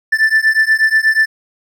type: beating tone pair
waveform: triangle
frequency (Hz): 1760 / 1768.3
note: A6 / A6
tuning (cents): 0 / +8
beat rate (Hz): 8.3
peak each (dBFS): -11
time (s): 0.12-1.26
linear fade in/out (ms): 10
effects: none